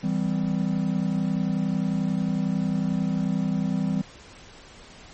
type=chord; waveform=triangle; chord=C major; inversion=first; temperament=equal with one note detuned; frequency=164.81 / 196 / 255.8 Hz; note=E3 / G3 / C4; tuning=0 / 0 / -39 cents; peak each=-25 / -23 / -27 dBFS; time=0.03-4.02 s; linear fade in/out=10 ms; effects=pink hiss -47 dBFS RMS until 5.13 s + MP3 32 kbps